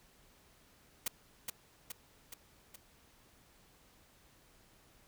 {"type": "noise with echo", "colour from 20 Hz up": "white", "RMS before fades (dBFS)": -34, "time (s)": [1.06, 1.08], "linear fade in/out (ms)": 5, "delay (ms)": 420, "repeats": 4, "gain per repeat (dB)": -4, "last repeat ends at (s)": 2.76, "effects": ["pink hiss -65 dBFS RMS until 5.07 s"]}